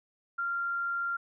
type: tone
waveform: sine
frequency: 1387 Hz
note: F6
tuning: 12 cents flat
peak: -29 dBFS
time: 0.38-1.17 s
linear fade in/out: 10 ms
effects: none